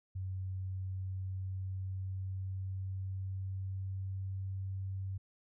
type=tone with pitch glide; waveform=sine; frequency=94.1 to 95.91 Hz; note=F#2 to G2; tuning=+30 to -37 cents; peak=-36 dBFS; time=0.15-5.18 s; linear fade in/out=10 ms; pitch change=+33 cents; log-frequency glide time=0.52-4.47 s; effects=none